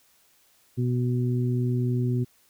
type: harmonic tone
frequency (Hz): 123.47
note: B2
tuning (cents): 0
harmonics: 1 / 2 / 3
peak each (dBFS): -23 / -29 / -33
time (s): 0.77-2.25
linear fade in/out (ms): 20
effects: white hiss -62 dBFS RMS until 2.49 s